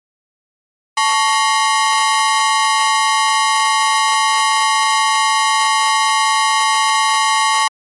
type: ring-modulated tone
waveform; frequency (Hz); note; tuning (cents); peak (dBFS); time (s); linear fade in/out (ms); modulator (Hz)
sawtooth; 997; B5; +16; -5; 0.97-7.68; 5; 118
effects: MP3 48 kbps